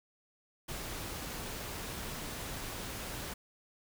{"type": "noise", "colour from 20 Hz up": "pink", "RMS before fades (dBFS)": -41, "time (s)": [0.68, 3.34], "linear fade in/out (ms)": 10, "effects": []}